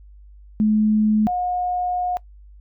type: tone pair in turn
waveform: sine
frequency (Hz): 214.3 / 720.8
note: A3 / F#5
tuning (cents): -45 / -45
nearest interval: octave + major sixth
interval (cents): 2100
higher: second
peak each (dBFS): -14 / -20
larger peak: first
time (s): 0.6-1.27 / 1.27-2.17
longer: second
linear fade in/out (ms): 0
effects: noise-tail reverb RT60 0.1 s tail -21 dB re dry + added 50 Hz sine -42 dBFS peak until 2.6 s